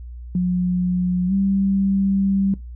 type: tone with pitch glide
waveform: sine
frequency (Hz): 180.1 to 195.27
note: F#3 to G3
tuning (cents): -46 to -6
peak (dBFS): -16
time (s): 0.35-2.54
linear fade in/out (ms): 2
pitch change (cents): +140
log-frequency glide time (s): 1.27-1.33
effects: noise-tail reverb RT60 0.2 s tail -21 dB re dry + added 60 Hz sine -32 dBFS peak until 2.75 s